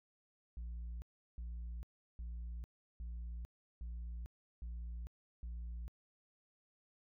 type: tone bursts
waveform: sine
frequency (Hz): 58.27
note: A#1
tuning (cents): 0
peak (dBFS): -39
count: 7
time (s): 0.57-5.88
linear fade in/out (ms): 0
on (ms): 450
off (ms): 360
effects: tanh soft clip ceiling -41 dBFS